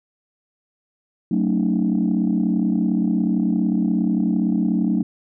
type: chord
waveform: sine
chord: D# half-diminished seventh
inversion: first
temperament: just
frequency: 186.68 / 224 / 280 / 311.1 Hz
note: F#3 / A3 / C#4 / D#4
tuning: +16 / +31 / +18 / 0 cents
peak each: -20 / -20 / -24 / -24 dBFS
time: 1.31-5.03 s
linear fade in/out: 5 ms
effects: tanh soft clip ceiling -10 dBFS